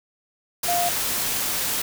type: tone in noise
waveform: sine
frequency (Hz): 701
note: F5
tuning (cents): +6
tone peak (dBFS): -21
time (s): 0.68-0.89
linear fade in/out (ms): 5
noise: white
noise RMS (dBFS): -25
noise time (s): 0.63-1.82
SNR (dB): +1
effects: none